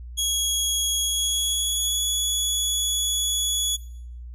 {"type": "tone with pitch glide", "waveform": "20% pulse", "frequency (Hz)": [3322, 3388], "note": ["G#7", "G#7"], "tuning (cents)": [0, 34], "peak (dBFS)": -16, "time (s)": [0.17, 3.77], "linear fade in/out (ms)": 20, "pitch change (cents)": 34, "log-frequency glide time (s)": [1.02, 2.03], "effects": ["noise-tail reverb RT60 0.6 s tail -18 dB re dry", "added 60 Hz sine -35 dBFS peak until 4.34 s"]}